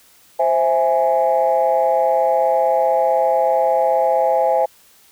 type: chord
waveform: sine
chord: C augmented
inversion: none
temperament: equal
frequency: 523.3 / 659.3 / 830.6 Hz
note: C5 / E5 / G#5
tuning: 0 / 0 / 0 cents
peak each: -17 dBFS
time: 0.39-4.66 s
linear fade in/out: 10 ms
effects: tanh soft clip ceiling -6 dBFS + white hiss -51 dBFS RMS until 5.11 s